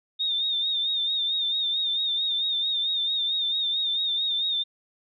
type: tone with vibrato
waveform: sine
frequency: 3658 Hz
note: A#7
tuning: 33 cents flat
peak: -23 dBFS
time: 0.19-4.64 s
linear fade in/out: 20 ms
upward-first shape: sine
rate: 4.5 Hz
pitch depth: 58 cents each way
effects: none